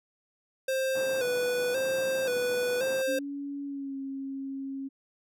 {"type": "tone with vibrato", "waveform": "square", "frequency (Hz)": 510, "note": "C5", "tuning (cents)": -44, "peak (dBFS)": -27, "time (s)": [0.68, 3.19], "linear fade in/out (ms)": 5, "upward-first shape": "square", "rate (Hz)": 0.94, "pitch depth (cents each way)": 59}
{"type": "band-pass noise", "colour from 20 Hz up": "pink", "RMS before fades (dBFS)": -43, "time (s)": [0.95, 3.02], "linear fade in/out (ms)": 5, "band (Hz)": [260, 910], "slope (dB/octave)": 12}
{"type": "tone with pitch glide", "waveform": "sine", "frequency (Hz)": [282.2, 271.3], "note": ["C#4", "C#4"], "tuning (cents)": [31, -37], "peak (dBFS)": -33, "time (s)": [3.07, 4.89], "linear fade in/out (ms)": 20, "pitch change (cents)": -68, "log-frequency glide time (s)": [3.65, 3.97]}
{"effects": []}